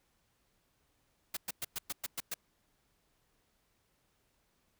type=noise bursts; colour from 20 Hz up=white; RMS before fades=-37 dBFS; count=8; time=1.34-2.342 s; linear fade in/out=5 ms; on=29 ms; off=110 ms; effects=pink hiss -75 dBFS RMS until 4.79 s